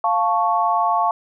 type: chord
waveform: sine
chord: F augmented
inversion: none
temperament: equal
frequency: 698.5 / 880 / 1108.7 Hz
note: F5 / A5 / C#6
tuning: 0 / 0 / 0 cents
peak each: -20 dBFS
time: 0.04-1.11 s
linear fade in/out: 2 ms
effects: none